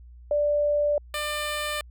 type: tone pair in turn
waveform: sine / 10% pulse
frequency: 587.3 / 597.2 Hz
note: D5 / D5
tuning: 0 / +29 cents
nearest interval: unison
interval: 29 cents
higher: second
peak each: -20 / -19 dBFS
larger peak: second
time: 0.31-0.98 / 1.14-1.81 s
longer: neither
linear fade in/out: 2 ms
effects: added 60 Hz sine -44 dBFS peak until 1.9 s